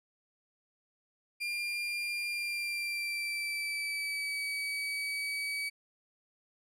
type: tone with pitch glide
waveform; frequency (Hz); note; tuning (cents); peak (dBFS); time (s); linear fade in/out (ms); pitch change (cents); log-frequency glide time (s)
35% pulse; 2398 to 2278; D7 to C#7; +36 to +47; -31; 1.4-5.7; 20; -89; 2.29-4.43
effects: low-pass 12000 Hz 12 dB/octave